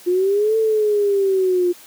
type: linear two-way sweep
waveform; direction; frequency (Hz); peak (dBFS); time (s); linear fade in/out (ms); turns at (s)
sine; up then down; 350 to 446.6 to 350; -14; 0.06-1.73; 20; 0.57
effects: white hiss -44 dBFS RMS until 1.86 s + high-pass 150 Hz 12 dB/octave